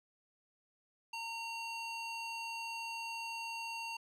square tone with band-pass filter, 917 Hz, A#5, 29 cents flat, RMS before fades -42 dBFS, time 1.13-3.97 s, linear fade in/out 5 ms, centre 3100 Hz, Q 0.96, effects none

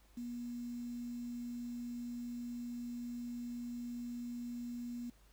sine tone with quantisation, 240.6 Hz, B3, 45 cents flat, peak -40 dBFS, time 0.17-5.1 s, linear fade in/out 5 ms, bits 10, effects added 50 Hz sine -63 dBFS peak until 5.32 s + pink hiss -69 dBFS RMS until 5.32 s

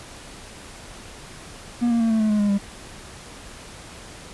triangle tone with pitch steps, 239 / 233 / 227.2 / 221.5 / 215.9 / 210.5 / 205.2 / 200 Hz, A#3 / A#3 / A#3 / A3 / A3 / G#3 / G#3 / G3, +43 / -1 / -44 / +12 / -33 / +24 / -21 / +35 cents, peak -15 dBFS, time 1.81-2.586 s, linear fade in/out 20 ms, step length 97 ms, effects pink hiss -41 dBFS RMS until 4.33 s + resampled to 24000 Hz

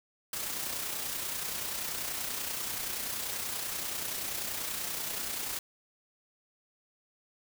white noise with amplitude modulation, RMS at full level -34 dBFS, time 0.33-5.59 s, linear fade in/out 2 ms, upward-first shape sine, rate 30.4 Hz, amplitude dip 40%, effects none

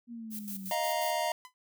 sine exponential sweep, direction down, 240.4 to 185 Hz, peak -39 dBFS, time 0.07-0.73 s, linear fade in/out 50 ms
violet noise with tremolo, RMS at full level -40 dBFS, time 0.3-1.18 s, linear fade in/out 50 ms, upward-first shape square, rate 5.6 Hz, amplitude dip 75%
square chord, Eb suspended second, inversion none, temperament equal with one note detuned, 622.3 / 698.5 / 938.8 Hz, Eb5 / F5 / Bb5, 0 / 0 / +12 cents, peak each -34 dBFS, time 0.71-1.32 s, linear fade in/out 2 ms
sawtooth tone with exponential decay, 1009 Hz, B5, 37 cents sharp, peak -39 dBFS, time 1.45-1.54 s, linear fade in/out 0 ms, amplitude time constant 18 ms
effects none

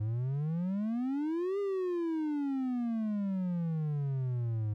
triangle exponential two-way sweep, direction up then down, 103.83 to 407.7 to 103.83 Hz, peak -28 dBFS, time 0-4.74 s, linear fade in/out 10 ms, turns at 1.59 s, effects none

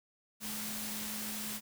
sine tone in noise, 213.5 Hz, G#3, 48 cents sharp, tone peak -44 dBFS, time 0.4-1.61 s, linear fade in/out 50 ms, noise white, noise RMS -40 dBFS, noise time 0.4-1.61 s, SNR -7 dB, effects none

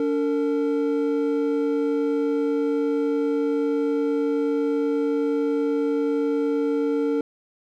triangle tone pair together, 286.8 / 455.3 Hz, D4 / A#4, -41 / -41 cents, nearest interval minor sixth, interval 800 cents, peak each -21 dBFS, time 0-7.21 s, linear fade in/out 2 ms, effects none

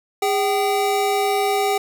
square tone pair together, 408.1 / 771 Hz, G#4 / G5, -30 / -29 cents, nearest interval major seventh, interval 1101 cents, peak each -21 dBFS, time 0.22-1.78 s, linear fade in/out 5 ms, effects none

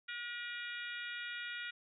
harmonic tone with a mistuned harmonic, 479.5 Hz, A#4, 49 cents sharp, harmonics 3 / 4 / 5 / 6 / 7 / 8, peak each -44 / -46 / -48 / -50 / -51 / -52 dBFS, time 0.08-1.71 s, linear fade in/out 10 ms, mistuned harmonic 8, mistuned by -51 cents, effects none

